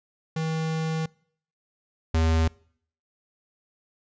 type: tone pair in turn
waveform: square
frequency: 159.9 / 80.88 Hz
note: D#3 / E2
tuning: +48 / -32 cents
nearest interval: octave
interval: 1180 cents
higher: first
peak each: -26 / -20 dBFS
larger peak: second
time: 0.36-1.06 / 2.14-2.48 s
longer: first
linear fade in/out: 5 ms
effects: noise-tail reverb RT60 0.6 s tail -25 dB re dry + resampled to 16000 Hz